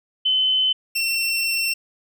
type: tone pair in turn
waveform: sine / 25% pulse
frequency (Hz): 3045 / 2707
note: F#7 / E7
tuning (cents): +49 / +45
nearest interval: major second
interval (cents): 204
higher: first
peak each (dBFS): -16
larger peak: neither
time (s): 0.25-0.73 / 0.95-1.74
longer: second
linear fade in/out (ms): 10
effects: none